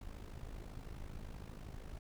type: noise with amplitude modulation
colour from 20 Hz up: brown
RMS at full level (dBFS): -44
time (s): 0.01-1.99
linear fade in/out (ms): 5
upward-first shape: sine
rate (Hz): 52.6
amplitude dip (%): 75
effects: none

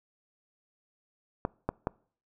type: clicks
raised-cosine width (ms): 1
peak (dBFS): -14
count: 3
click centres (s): 1.451 / 1.69 / 1.871
effects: noise-tail reverb RT60 0.5 s tail -25 dB re dry

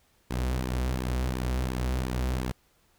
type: tone with flanger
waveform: sawtooth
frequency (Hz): 63.1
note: B1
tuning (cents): +38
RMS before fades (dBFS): -29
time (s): 0.3-2.52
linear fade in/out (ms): 10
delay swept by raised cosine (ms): 1.4 to 7.1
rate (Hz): 2.8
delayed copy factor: -0.6
effects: pink hiss -66 dBFS RMS until 2.98 s

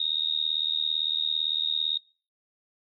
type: tone with amplitude modulation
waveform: sine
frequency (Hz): 3729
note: A#7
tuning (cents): 0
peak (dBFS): -20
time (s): 0-1.98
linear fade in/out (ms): 5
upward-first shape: sine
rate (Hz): 77.8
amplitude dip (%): 100
effects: noise-tail reverb RT60 0.4 s tail -24 dB re dry

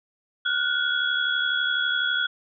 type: tone cluster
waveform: sine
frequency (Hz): 1427 / 1499 / 3351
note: F6 / F#6 / G#7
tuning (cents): +37 / +22 / +15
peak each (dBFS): -26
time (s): 0.45-2.27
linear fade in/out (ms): 10
effects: none

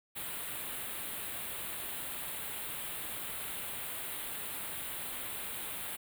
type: band-stop noise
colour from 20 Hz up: white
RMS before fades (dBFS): -40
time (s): 0.15-5.97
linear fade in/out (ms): 20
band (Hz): 3900 to 8400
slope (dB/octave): 48
effects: none

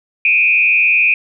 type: tone with frequency modulation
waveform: sine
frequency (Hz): 2468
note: D#7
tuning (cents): -15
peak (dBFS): -9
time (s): 0.25-1.14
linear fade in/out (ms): 2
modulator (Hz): 131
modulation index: 0.91
effects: none

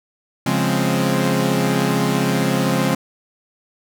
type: chord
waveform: sawtooth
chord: Db major seventh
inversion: none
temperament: equal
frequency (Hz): 138.59 / 174.61 / 207.7 / 261.6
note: Db3 / F3 / Ab3 / C4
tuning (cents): 0 / 0 / 0 / 0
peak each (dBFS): -18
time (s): 0.46-2.95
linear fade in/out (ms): 5
effects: none

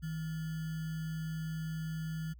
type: tone with sample-and-hold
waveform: sine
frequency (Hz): 160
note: D#3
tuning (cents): +49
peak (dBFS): -35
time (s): 0.02-2.34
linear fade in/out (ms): 20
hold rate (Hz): 1575
effects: added 60 Hz sine -50 dBFS peak until 2.39 s

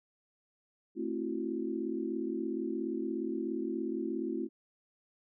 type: chord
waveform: sine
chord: F# half-diminished seventh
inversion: first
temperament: just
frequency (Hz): 222 / 266.4 / 333 / 370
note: A3 / C4 / E4 / F#4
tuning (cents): +16 / +31 / +18 / 0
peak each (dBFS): -39 / -38 / -36 / -39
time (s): 0.95-4.49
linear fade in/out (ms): 50
effects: none

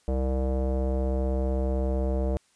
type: tone with low-pass filter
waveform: square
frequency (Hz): 65.41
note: C2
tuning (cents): 0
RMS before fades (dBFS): -26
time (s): 0.08-2.37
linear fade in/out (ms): 0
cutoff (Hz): 570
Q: 3.4
effects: white hiss -65 dBFS RMS until 2.55 s + resampled to 22050 Hz

